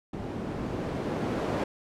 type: noise with low-pass filter sweep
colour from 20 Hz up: blue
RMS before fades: -32 dBFS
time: 0.13-1.64 s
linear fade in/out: 5 ms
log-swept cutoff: 210 to 410 Hz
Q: 0.78
effects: none